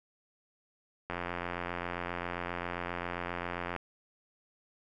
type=click train; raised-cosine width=0.5 ms; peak=-20 dBFS; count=234; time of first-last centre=1.1-3.763 s; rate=87.5 Hz; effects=none